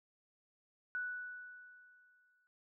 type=tone with exponential decay; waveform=sine; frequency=1480 Hz; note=F#6; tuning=in tune; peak=-35 dBFS; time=0.95-2.47 s; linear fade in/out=0 ms; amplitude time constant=330 ms; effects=noise-tail reverb RT60 0.2 s tail -26 dB re dry